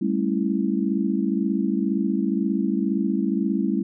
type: chord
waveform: sine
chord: A dominant seventh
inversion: third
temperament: just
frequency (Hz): 198 / 220 / 275 / 330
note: G3 / A3 / C#4 / E4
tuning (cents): +18 / 0 / -14 / +2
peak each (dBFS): -24 / -26 / -26 / -27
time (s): 0.01-3.83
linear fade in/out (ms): 10
effects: none